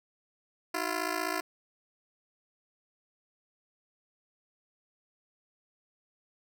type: ring-modulated tone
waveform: 10% pulse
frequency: 342.8 Hz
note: F4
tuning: 32 cents flat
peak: -19 dBFS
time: 0.74-1.41 s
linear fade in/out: 5 ms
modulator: 27.8 Hz
effects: none